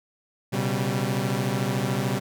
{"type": "tone cluster", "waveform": "sawtooth", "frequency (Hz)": [122.3, 135.9, 194.6], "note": ["B2", "C#3", "G3"], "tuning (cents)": [-16, -34, -12], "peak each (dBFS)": -24, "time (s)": [0.52, 2.2], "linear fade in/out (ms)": 20, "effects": []}